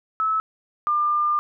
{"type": "tone pair in turn", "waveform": "sine", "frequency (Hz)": [1300, 1199.3], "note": ["E6", "D6"], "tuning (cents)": [-24, 36], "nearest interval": "minor second", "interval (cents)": 140, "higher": "first", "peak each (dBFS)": [-19, -18], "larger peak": "second", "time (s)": [[0.2, 0.4], [0.87, 1.39]], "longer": "second", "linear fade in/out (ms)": 0, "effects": []}